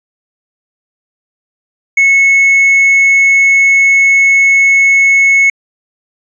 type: tone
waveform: triangle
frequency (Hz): 2196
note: C#7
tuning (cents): -17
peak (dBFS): -3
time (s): 1.97-5.5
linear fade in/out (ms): 5
effects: resampled to 16000 Hz